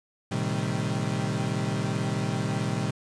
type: chord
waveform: 35% pulse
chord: A half-diminished seventh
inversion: none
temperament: equal with one note detuned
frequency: 112.64 / 130.81 / 155.56 / 196 Hz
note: A2 / C3 / Eb3 / G3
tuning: +41 / 0 / 0 / 0 cents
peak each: -30 dBFS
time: 0.31-2.91 s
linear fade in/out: 10 ms
effects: resampled to 22050 Hz + 8-bit